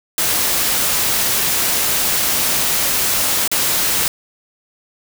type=noise with dropouts; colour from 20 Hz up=white; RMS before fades=-17 dBFS; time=0.18-4.08 s; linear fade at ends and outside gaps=1 ms; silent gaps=3.477-3.515 s; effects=none